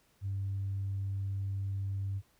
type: tone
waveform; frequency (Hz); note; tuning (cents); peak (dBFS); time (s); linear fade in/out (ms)
sine; 98; G2; 0; -31; 0.21-2.22; 50
effects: tanh soft clip ceiling -28 dBFS + pink hiss -69 dBFS RMS until 2.39 s